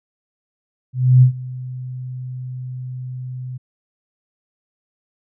sine tone with ADSR envelope, 127.2 Hz, C3, 48 cents flat, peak -5 dBFS, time 0.93-3.58 s, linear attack 290 ms, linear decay 100 ms, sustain -21 dB, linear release 14 ms, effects none

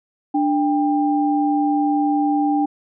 sine tone pair together, 294.9 / 794.8 Hz, D4 / G5, +7 / +24 cents, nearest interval octave + perfect fourth, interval 1717 cents, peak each -17 / -20 dBFS, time 0.34-2.66 s, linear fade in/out 10 ms, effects none

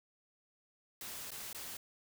white noise with dropouts, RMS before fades -45 dBFS, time 1.01-1.77 s, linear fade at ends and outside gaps 2 ms, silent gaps 1.306-1.316 / 1.53-1.547 s, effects none

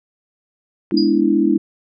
click, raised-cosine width 0.5 ms, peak -20 dBFS, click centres 0.911 s
sine chord, E dominant seventh, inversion first, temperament equal, 207.7 / 246.9 / 293.7 / 329.6 Hz, G#3 / B3 / D4 / E4, 0 / 0 / 0 / 0 cents, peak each -19 / -22 / -17 / -16 dBFS, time 0.92-1.58 s, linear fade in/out 5 ms
sine tone with exponential decay, 4887 Hz, D#8, 32 cents flat, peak -18 dBFS, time 0.97-1.21 s, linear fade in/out 5 ms, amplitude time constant 52 ms
effects none

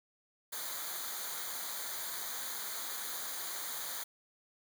white noise with comb filter, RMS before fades -40 dBFS, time 0.52-4.04 s, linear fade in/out 10 ms, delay 0.37 ms, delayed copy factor -0.8, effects none

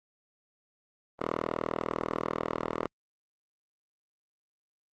5% pulse tone with band-pass filter, 40.22 Hz, E1, 42 cents flat, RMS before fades -33 dBFS, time 1.19-2.87 s, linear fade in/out 10 ms, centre 820 Hz, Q 1.8, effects Opus 24 kbps

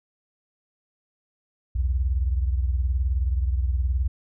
sine beating tone pair, 62.5 / 81.5 Hz, B1 / E2, +21 / -19 cents, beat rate 19 Hz, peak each -21 / -28 dBFS, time 1.75-4.08 s, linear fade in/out 10 ms, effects none

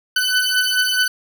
20% pulse beating tone pair, 1500 / 1504.7 Hz, F#6 / F#6, +23 / +29 cents, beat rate 4.7 Hz, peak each -14 dBFS, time 0.16-1.08 s, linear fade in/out 5 ms, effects none

